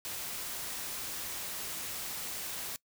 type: noise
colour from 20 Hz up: white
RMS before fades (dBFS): -39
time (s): 0.05-2.76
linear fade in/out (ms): 0
effects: noise-tail reverb RT60 0.1 s tail -22 dB re dry